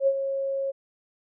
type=tone with ADSR envelope; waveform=sine; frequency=545 Hz; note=C#5; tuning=29 cents flat; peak=-16 dBFS; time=0-0.72 s; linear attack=70 ms; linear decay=59 ms; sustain=-9 dB; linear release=22 ms; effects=none

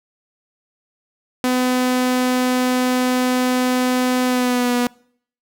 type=tone with pitch glide; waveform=sawtooth; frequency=252.3 to 244.1 Hz; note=B3 to B3; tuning=+37 to -20 cents; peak=-12 dBFS; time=1.44-4.87 s; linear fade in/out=0 ms; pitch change=-57 cents; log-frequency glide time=4.26-4.75 s; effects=noise-tail reverb RT60 0.6 s tail -25 dB re dry

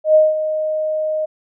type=tone with ADSR envelope; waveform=sine; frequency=621 Hz; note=D#5; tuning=3 cents flat; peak=-6 dBFS; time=0.04-1.26 s; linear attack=110 ms; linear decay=190 ms; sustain=-11 dB; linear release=15 ms; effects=none

